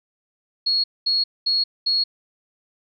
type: tone bursts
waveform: sine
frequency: 4321 Hz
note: C#8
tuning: 45 cents flat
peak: -17 dBFS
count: 4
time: 0.66-2.04 s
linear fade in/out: 10 ms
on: 180 ms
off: 220 ms
effects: none